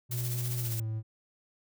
triangle tone with pitch glide, 121.5 to 110.14 Hz, B2 to A2, -28 to +2 cents, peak -29 dBFS, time 0.09-1.03 s, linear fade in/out 50 ms, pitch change -170 cents, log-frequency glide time 0.57-0.86 s
blue noise with tremolo, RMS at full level -36 dBFS, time 0.11-0.8 s, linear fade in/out 5 ms, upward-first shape sine, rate 15 Hz, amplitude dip 50%
effects none

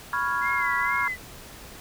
sine chord, C# dominant seventh, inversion third, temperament equal, 987.8 / 1108.7 / 1396.9 / 1661.2 Hz, B5 / C#6 / E#6 / G#6, 0 / 0 / 0 / 0 cents, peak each -29 dBFS, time 0.13-1.08 s, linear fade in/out 2 ms
sine tone with vibrato, 2051 Hz, C7, 35 cents flat, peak -27 dBFS, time 0.41-1.17 s, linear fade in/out 50 ms, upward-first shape sine, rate 2.2 Hz, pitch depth 76 cents each way
effects pink hiss -44 dBFS RMS until 1.8 s

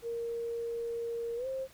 sine tone with pitch glide, 466.2 to 529.4 Hz, A#4 to C5, 0 to +20 cents, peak -33 dBFS, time 0.02-1.68 s, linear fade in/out 50 ms, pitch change +220 cents, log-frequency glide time 1.36-1.47 s, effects pink hiss -58 dBFS RMS until 1.73 s

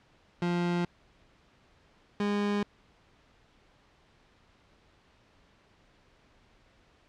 30% pulse tone pair in turn, 174.61 / 204.8 Hz, F3 / G#3, 0 / -24 cents, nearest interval minor third, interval 276 cents, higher second, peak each -24 dBFS, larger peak neither, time 0.42-0.85 / 2.2-2.63 s, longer neither, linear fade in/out 2 ms, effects pink hiss -63 dBFS RMS until 7.08 s + low-pass 4000 Hz 12 dB/octave

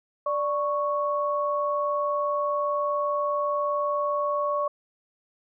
sine tone pair together, 587 / 1108.1 Hz, D5 / C#6, -1 / -1 cents, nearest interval major seventh, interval 1100 cents, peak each -26 dBFS, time 0.26-4.68 s, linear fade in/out 5 ms, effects none

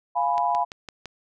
sine chord, F diminished, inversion none, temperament equal, 698.5 / 830.6 / 987.8 Hz, F5 / Ab5 / Cb6, 0 / 0 / 0 cents, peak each -25 / -25 / -24 dBFS, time 0.15-0.65 s, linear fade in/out 20 ms
click train, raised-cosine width 0.2 ms, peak -19 dBFS, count 5, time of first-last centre 0.38-1.057 s, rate 5.91 Hz
effects none

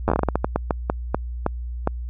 slowing click train, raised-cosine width 1 ms, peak -5 dBFS, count 17, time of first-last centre 0.08-1.874 s, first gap 9 ms, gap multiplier 1.29, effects added 60 Hz sine -27 dBFS peak until 2.09 s

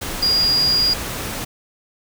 sine tone in noise, 4843 Hz, D#8, 48 cents flat, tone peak -14 dBFS, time 0.22-0.94 s, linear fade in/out 10 ms, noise pink, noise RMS -27 dBFS, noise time 0.01-1.45 s, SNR +10 dB, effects none

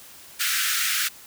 pink high-pass noise, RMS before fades -24 dBFS, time 0.39-1.09 s, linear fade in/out 20 ms, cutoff 1300 Hz, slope 96 dB/octave, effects white hiss -46 dBFS RMS until 1.26 s

